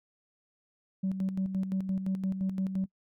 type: tone with tremolo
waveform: sine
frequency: 190.3 Hz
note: F#3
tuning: 49 cents sharp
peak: -25 dBFS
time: 1.03-2.86 s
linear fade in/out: 10 ms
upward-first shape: square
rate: 5.8 Hz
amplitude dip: 60%
effects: noise-tail reverb RT60 0.1 s tail -26 dB re dry + tanh soft clip ceiling -24 dBFS